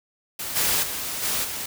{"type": "noise with level steps", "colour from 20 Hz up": "white", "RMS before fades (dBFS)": [-31, -22, -30, -25, -31], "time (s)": [0.39, 1.66], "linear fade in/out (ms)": 5, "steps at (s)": [0.55, 0.82, 1.22, 1.43], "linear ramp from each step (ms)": 20, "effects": []}